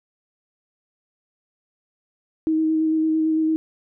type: tone with vibrato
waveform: sine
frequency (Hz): 316.4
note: D#4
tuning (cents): +29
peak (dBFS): -17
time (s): 2.47-3.56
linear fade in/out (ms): 0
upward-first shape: square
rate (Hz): 8.9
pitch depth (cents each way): 11
effects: none